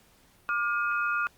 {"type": "tone cluster", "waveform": "sine", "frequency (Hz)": [1190, 1418, 2532], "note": ["D6", "F6", "D#7"], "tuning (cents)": [22, 26, 30], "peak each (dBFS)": [-30, -27, -36], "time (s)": [0.49, 1.27], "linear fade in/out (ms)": 0, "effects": ["pink hiss -61 dBFS RMS until 1.37 s", "Opus 48 kbps"]}